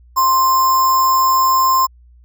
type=tone with sample-and-hold; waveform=sine; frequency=1046.5 Hz; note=C6; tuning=in tune; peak=-10 dBFS; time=0.16-1.87 s; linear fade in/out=20 ms; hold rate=6300 Hz; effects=added 60 Hz sine -43 dBFS peak until 2.24 s